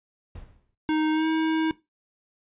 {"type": "noise with exponential decay", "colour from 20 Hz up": "brown", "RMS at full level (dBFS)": -37, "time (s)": [0.35, 0.75], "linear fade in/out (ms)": 5, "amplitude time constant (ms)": 85}
{"type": "tone with pitch glide", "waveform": "square", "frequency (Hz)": [311.1, 318.7], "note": ["D#4", "D#4"], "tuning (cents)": [0, 42], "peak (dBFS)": -22, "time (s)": [0.89, 1.71], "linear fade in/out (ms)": 0, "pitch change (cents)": 42, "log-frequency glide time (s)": [1.12, 1.27]}
{"effects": ["noise-tail reverb RT60 0.2 s tail -17 dB re dry", "resampled to 8000 Hz"]}